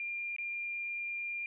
sine tone with dropouts, 2397 Hz, D7, 35 cents sharp, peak -35 dBFS, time 0-1.46 s, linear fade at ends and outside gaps 1 ms, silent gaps 0.364-0.384 s, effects none

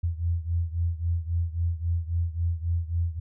sine beating tone pair, 83.6 / 87.3 Hz, E2 / F2, +25 / 0 cents, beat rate 3.7 Hz, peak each -26 / -29 dBFS, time 0.03-3.2 s, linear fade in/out 10 ms, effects none

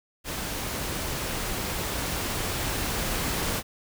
pink noise with level ramp, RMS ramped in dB -32 to -28 dBFS, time 0.24-3.63 s, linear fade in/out 50 ms, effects none

